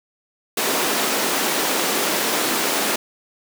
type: high-pass noise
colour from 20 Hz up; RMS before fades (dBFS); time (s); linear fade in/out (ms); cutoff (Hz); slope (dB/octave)
pink; -21; 0.57-2.96; 5; 240; 24
effects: none